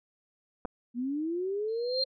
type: clicks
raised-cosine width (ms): 1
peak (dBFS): -21 / -22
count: 2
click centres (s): 0.651 / 0.655
type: linear sweep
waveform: sine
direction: up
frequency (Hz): 233.1 to 539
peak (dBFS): -29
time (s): 0.94-2.05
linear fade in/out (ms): 50
type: tone with exponential growth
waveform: sine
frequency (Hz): 4186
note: C8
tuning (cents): 0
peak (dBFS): -24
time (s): 1.68-2.04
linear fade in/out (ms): 5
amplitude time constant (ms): 77
effects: none